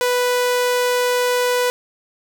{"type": "tone", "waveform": "sawtooth", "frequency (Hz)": 493.9, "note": "B4", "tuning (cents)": 0, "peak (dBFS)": -12, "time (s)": [0.01, 1.7], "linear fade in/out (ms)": 0, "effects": []}